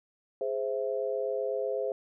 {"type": "chord", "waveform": "sine", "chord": "Ab augmented", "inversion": "none", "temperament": "equal", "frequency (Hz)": [415.3, 523.3, 659.3], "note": ["Ab4", "C5", "E5"], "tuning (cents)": [0, 0, 0], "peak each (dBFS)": [-33, -31, -36], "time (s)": [0.41, 1.92], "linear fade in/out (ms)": 2, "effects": []}